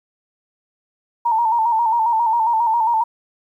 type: tone with vibrato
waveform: sine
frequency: 914 Hz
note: A#5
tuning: 34 cents flat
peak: -14 dBFS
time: 1.25-3.04 s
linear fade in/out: 10 ms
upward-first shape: square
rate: 7.4 Hz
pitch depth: 57 cents each way
effects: 9-bit